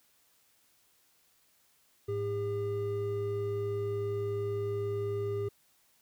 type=tone pair together; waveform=triangle; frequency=106.77 / 403.1 Hz; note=G#2 / G4; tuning=+48 / +48 cents; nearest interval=octave + major seventh; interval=2300 cents; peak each=-34 / -30 dBFS; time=2.08-5.49 s; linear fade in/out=10 ms; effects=white hiss -68 dBFS RMS until 6.01 s